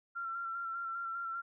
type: tone with vibrato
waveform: sine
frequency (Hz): 1364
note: F6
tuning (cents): -41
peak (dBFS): -36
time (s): 0.15-1.42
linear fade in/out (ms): 20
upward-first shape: square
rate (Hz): 5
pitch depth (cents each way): 23
effects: none